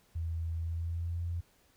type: tone with pitch glide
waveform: sine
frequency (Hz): 82.41 to 85.66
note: E2 to F2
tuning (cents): 0 to -33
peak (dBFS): -32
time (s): 0.15-1.41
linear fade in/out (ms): 10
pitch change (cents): +67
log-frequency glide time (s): 0.59-1.22
effects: pink hiss -67 dBFS RMS until 1.76 s